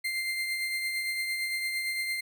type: tone with tremolo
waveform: 35% pulse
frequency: 2093 Hz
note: C7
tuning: in tune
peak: -26 dBFS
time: 0.04-2.21 s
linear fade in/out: 10 ms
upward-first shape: triangle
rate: 8.8 Hz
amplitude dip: 40%
effects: none